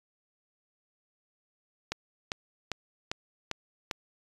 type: click train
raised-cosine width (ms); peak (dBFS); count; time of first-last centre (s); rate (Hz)
0.2; -14; 6; 1.92-3.912; 2.51
effects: resampled to 24000 Hz